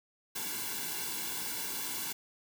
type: noise with comb filter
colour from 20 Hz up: white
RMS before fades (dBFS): -37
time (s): 0.35-2.13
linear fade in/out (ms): 10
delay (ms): 1.6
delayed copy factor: -0.95
effects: none